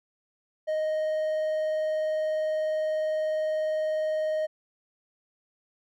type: tone with vibrato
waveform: triangle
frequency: 622.3 Hz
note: D#5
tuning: in tune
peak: -23 dBFS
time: 0.67-4.47 s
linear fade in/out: 20 ms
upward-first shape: triangle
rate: 20 Hz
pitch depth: 13 cents each way
effects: none

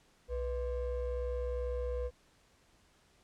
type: ring-modulated tone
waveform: triangle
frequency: 277.2 Hz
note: C#4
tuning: in tune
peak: -28 dBFS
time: 0.28-2.11 s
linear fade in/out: 50 ms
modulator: 216 Hz
effects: pink hiss -67 dBFS RMS until 3.23 s + low-pass 9000 Hz 12 dB/octave

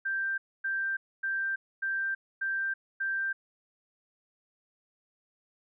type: tone bursts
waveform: sine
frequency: 1574 Hz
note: G6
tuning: 7 cents sharp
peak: -28 dBFS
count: 6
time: 0.05-3.33 s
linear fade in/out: 10 ms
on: 330 ms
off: 260 ms
effects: none

